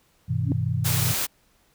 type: chord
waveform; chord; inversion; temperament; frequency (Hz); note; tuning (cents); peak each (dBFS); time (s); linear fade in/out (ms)
sine; G augmented; none; equal with one note detuned; 98 / 123.47 / 159.66; G2 / B2 / D#3; 0 / 0 / +45; -27 / -25 / -28; 0.28-1.14; 20
type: tone with exponential growth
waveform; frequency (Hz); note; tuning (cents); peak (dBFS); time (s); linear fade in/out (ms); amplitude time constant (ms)
sine; 277.2; C#4; 0; -18; 0.42-0.52; 1; 21
type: noise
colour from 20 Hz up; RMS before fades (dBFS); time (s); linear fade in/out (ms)
white; -26; 0.84-1.27; 20
effects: pink hiss -63 dBFS RMS until 1.74 s